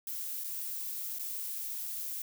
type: noise with dropouts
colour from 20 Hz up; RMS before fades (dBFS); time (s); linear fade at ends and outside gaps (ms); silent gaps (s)
violet; -38; 0.07-2.22; 2; 0.439-0.443 / 1.187-1.194
effects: none